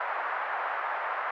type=band-pass noise; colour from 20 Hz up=pink; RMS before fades=-32 dBFS; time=0-1.31 s; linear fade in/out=5 ms; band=740 to 1700 Hz; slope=24 dB/octave; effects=none